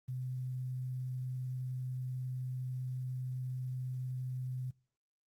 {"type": "tone with quantisation", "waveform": "sine", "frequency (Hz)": 127.8, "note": "C3", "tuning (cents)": -40, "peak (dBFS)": -36, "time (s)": [0.08, 4.71], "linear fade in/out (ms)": 10, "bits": 11, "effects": ["noise-tail reverb RT60 0.4 s tail -25 dB re dry", "Opus 24 kbps"]}